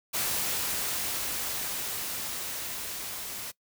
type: noise with level ramp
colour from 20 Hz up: white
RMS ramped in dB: -29 to -38 dBFS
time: 0.13-3.52 s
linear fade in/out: 20 ms
effects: noise-tail reverb RT60 0.1 s tail -21 dB re dry